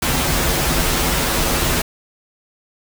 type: noise with comb filter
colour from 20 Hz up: pink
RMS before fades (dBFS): -18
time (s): 0.02-1.82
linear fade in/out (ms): 5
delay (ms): 10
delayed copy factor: -0.8
effects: none